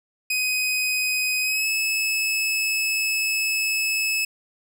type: tone with pitch glide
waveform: sawtooth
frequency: 2509 to 2597 Hz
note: D#7 to E7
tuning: +14 to -26 cents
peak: -18 dBFS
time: 0.3-4.25 s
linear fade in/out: 5 ms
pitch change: +60 cents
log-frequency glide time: 1.42-1.68 s
effects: none